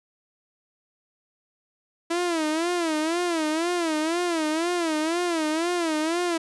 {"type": "tone with vibrato", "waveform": "sawtooth", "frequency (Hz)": 329.6, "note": "E4", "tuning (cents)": 0, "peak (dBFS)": -19, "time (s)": [2.1, 6.38], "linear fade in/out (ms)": 10, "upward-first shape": "sine", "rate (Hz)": 2, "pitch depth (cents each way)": 130, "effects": ["resampled to 24000 Hz"]}